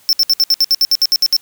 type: tone bursts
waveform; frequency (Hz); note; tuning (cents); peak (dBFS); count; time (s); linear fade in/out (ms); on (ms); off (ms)
square; 5360; E8; +28; -9; 13; 0.09-1.365; 0; 39; 64
effects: white hiss -49 dBFS RMS until 1.41 s